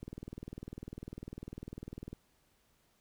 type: click train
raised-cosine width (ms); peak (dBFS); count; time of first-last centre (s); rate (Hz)
3; -30; 43; 0.03-2.13; 20
effects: pink hiss -72 dBFS RMS until 3 s